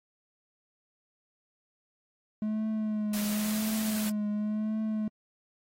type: tone with vibrato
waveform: triangle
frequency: 213.3 Hz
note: G#3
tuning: 46 cents sharp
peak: -26 dBFS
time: 2.42-5.08 s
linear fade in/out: 2 ms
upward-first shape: triangle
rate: 0.94 Hz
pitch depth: 44 cents each way
type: noise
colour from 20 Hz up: white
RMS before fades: -37 dBFS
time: 3.13-4.1 s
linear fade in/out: 5 ms
effects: AAC 48 kbps